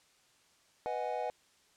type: chord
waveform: triangle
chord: G# minor seventh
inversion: first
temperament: equal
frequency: 493.9 / 622.3 / 740 / 830.6 Hz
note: B4 / D#5 / F#5 / G#5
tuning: 0 / 0 / 0 / 0 cents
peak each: -37 / -37 / -36 / -38 dBFS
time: 0.86-1.3 s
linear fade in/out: 0 ms
effects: white hiss -67 dBFS RMS until 1.76 s + low-pass 8000 Hz 12 dB/octave